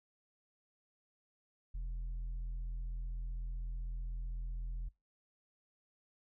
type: tone with tanh clipping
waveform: triangle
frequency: 42.09 Hz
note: E1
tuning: 37 cents sharp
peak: -38 dBFS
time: 1.74-4.89 s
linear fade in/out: 10 ms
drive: 8 dB
effects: noise-tail reverb RT60 0.2 s tail -21 dB re dry